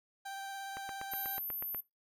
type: tone with vibrato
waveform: 30% pulse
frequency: 784 Hz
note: G5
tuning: in tune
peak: -38 dBFS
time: 0.25-1.39 s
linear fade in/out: 10 ms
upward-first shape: sine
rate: 17 Hz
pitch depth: 12 cents each way
type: click train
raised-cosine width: 0.5 ms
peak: -28 dBFS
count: 9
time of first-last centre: 0.77-1.747 s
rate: 8.19 Hz
type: tone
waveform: sine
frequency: 13080 Hz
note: G#9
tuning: 28 cents flat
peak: -36 dBFS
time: 1.11-1.81 s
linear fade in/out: 10 ms
effects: noise-tail reverb RT60 0.2 s tail -21 dB re dry